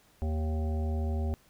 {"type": "harmonic tone with a mistuned harmonic", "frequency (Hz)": 77.78, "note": "D#2", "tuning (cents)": 0, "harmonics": [1, 3, 5, 7, 9, 10], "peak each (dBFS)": [-28, -38, -42, -45, -47, -48], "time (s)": [0.22, 1.34], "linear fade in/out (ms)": 0, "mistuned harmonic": 7, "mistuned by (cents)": 27, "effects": ["pink hiss -63 dBFS RMS until 1.49 s"]}